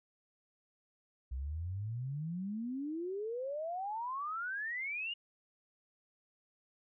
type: exponential sweep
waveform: sine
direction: up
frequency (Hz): 61.74 to 2898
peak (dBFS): -36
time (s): 1.31-5.14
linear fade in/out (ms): 10
effects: none